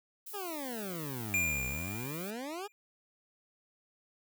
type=noise; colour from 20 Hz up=violet; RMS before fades=-45 dBFS; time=0.26-2.31 s; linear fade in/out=10 ms
type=exponential two-way sweep; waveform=20% pulse; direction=down then up; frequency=427.1 to 61.74 to 427.1 Hz; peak=-33 dBFS; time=0.33-2.68 s; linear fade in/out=20 ms; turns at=1.65 s
type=tone with exponential decay; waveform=square; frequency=2400 Hz; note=D7; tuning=37 cents sharp; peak=-27 dBFS; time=1.34-2.72 s; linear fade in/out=0 ms; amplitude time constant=300 ms
effects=none